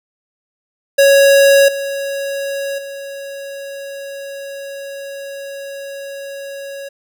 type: tone with level steps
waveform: square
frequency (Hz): 554.4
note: C#5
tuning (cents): 0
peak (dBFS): -7 / -20 / -27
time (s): 0.98-6.89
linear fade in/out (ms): 10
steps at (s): 1.68 / 2.78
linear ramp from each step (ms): 5
effects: none